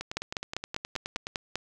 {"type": "two click trains", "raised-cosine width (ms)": 0.2, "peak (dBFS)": [-17, -13], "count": [13, 8], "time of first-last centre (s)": [[0.01, 1.269], [0.17, 1.556]], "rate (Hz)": [9.53, 5.05], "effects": []}